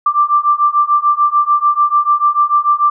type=beating tone pair; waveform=sine; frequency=1174.7 / 1181.5 Hz; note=D6 / D6; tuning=0 / +10 cents; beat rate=6.8 Hz; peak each=-13 / -12 dBFS; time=0.06-2.9 s; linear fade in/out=5 ms; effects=none